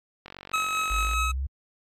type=click train; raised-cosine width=0.3 ms; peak=-24 dBFS; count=42; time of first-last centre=0.26-1.134 s; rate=46.9 Hz
type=tone with tremolo; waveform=25% pulse; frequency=1282 Hz; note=E6; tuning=49 cents flat; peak=-20 dBFS; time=0.53-1.32 s; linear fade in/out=10 ms; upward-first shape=sine; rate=4.8 Hz; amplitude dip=30%
type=linear sweep; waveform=sine; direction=up; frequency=49.29 to 69.5 Hz; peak=-26 dBFS; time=0.9-1.47 s; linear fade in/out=10 ms
effects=low-pass 10000 Hz 12 dB/octave + AAC 64 kbps